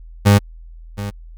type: tone with echo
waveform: 30% pulse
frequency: 101.5 Hz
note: G#2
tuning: 39 cents flat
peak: -5 dBFS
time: 0.25-0.39 s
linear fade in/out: 20 ms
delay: 720 ms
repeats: 1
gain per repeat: -15 dB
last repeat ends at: 1.11 s
effects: added 41 Hz sine -35 dBFS peak until 1.37 s